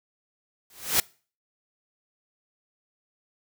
white noise with exponential growth, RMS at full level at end -18 dBFS, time 0.7-1 s, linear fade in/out 2 ms, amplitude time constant 65 ms, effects noise-tail reverb RT60 0.4 s tail -24 dB re dry

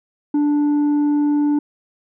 sine tone with tanh clipping, 293.2 Hz, D4, 3 cents flat, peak -15 dBFS, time 0.34-1.59 s, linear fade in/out 5 ms, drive 4 dB, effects none

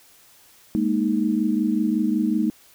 sine chord, Ab suspended second, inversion none, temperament equal, 207.7 / 233.1 / 311.1 Hz, Ab3 / Bb3 / Eb4, 0 / 0 / 0 cents, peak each -23 dBFS, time 0.75-2.5 s, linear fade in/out 0 ms, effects white hiss -53 dBFS RMS until 2.74 s

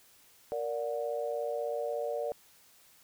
sine chord, Bb augmented, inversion none, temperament just, 466.2 / 582.7 / 728.4 Hz, Bb4 / D5 / F#5, 0 / -14 / -27 cents, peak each -35 / -34 / -40 dBFS, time 0.52-2.32 s, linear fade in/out 0 ms, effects white hiss -61 dBFS RMS until 3.03 s

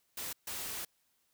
white noise bursts at uneven times, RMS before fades -40 dBFS, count 2, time 0.17-0.33 / 0.47-0.85 s, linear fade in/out 5 ms, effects white hiss -75 dBFS RMS until 1.33 s

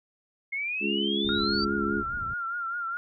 sine exponential sweep, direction up, 2137 to 4699 Hz, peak -28 dBFS, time 0.52-1.65 s, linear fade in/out 10 ms
harmonic tone, 69.3 Hz, C#2, in tune, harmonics 3 / 4 / 5 / 6, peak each -30 / -33 / -31 / -34 dBFS, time 0.8-2.04 s, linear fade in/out 50 ms
white low-pass noise, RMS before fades -41 dBFS, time 1.24-2.34 s, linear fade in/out 5 ms, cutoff 110 Hz, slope 12 dB/octave
sine tone with vibrato, 1387 Hz, F6, 12 cents flat, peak -29 dBFS, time 1.29-2.97 s, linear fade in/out 0 ms, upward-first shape triangle, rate 4.9 Hz, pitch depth 72 cents each way
effects none

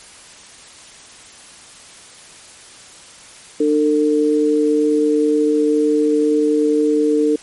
sine tone pair together, 300.6 / 451 Hz, D4 / A4, +40 / +43 cents, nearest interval perfect fifth, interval 703 cents, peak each -15 dBFS, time 3.6-7.36 s, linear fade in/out 5 ms, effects white hiss -41 dBFS RMS until 7.42 s + MP3 48 kbps

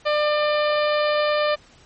harmonic tone, 598 Hz, D5, 31 cents sharp, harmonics 1 / 2 / 3 / 4 / 5 / 6 / 7 / 8, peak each -19 / -25 / -29 / -31 / -33 / -35 / -36 / -37 dBFS, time 0.05-1.56 s, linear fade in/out 20 ms, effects pink hiss -52 dBFS RMS until 1.85 s + MP3 32 kbps

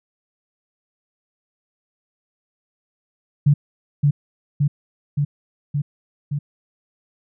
sine tone with echo, 144.4 Hz, D3, 29 cents flat, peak -10 dBFS, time 3.46-3.54 s, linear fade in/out 10 ms, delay 570 ms, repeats 5, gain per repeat -2 dB, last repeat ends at 6.39 s, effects none

